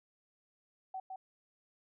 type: tone with echo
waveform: sine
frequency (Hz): 758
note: F#5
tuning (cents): +42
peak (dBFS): -38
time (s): 0.94-1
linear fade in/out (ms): 5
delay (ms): 160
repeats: 1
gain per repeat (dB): -3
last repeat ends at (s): 1.16
effects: none